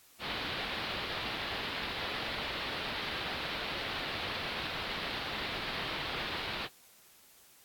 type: low-pass noise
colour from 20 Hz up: white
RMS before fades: -38 dBFS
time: 0.19-6.69 s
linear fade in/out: 50 ms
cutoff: 4200 Hz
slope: 48 dB/octave
effects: white hiss -60 dBFS RMS until 7.64 s + AAC 64 kbps